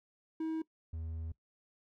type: tone pair in turn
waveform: triangle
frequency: 320 / 81.02 Hz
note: D#4 / E2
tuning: +49 / -29 cents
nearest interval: 2 octaves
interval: 2378 cents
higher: first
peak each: -31 / -36 dBFS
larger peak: first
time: 0.4-0.62 / 0.93-1.32 s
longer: second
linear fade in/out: 5 ms
effects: noise-tail reverb RT60 0.1 s tail -20 dB re dry